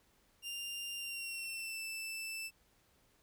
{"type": "tone with pitch glide", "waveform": "sawtooth", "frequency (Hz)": [2794, 2648], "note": ["F7", "E7"], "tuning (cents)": [0, 7], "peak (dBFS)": -37, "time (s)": [0.42, 2.51], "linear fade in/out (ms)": 50, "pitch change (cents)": -93, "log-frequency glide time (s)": [0.96, 1.84], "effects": ["pink hiss -71 dBFS RMS until 3.22 s"]}